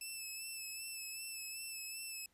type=tone with vibrato; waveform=10% pulse; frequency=2626 Hz; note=E7; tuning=7 cents flat; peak=-35 dBFS; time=0.01-2.26 s; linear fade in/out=2 ms; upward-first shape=sine; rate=2.6 Hz; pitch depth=33 cents each way; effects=pink hiss -75 dBFS RMS until 2.33 s + resampled to 32000 Hz